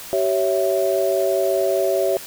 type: chord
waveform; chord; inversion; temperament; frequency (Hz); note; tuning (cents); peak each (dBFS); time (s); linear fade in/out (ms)
sine; C# diminished; second; equal with one note detuned; 383.5 / 554.4 / 659.3; G4 / C#5 / E5; -38 / 0 / 0; -21; 0.13-2.17; 0
effects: white hiss -36 dBFS RMS until 2.26 s